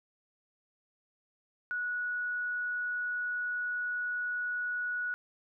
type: tone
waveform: sine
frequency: 1465 Hz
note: F#6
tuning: 18 cents flat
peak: -31 dBFS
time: 1.71-5.14 s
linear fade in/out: 0 ms
effects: none